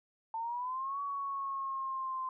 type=linear two-way sweep; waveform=sine; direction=up then down; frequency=888 to 1128 to 1037 Hz; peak=-34 dBFS; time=0.34-2.29 s; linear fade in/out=2 ms; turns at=1 s; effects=none